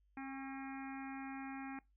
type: harmonic tone with a mistuned harmonic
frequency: 269.5 Hz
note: C#4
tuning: 49 cents flat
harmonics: 1 / 3 / 4 / 5 / 6 / 7 / 8 / 9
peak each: -45 / -50 / -58 / -57 / -56 / -58 / -58 / -57 dBFS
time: 0.17-1.79 s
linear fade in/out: 2 ms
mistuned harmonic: 4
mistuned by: +34 cents
effects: noise-tail reverb RT60 0.2 s tail -22 dB re dry + added 50 Hz sine -70 dBFS peak until 1.96 s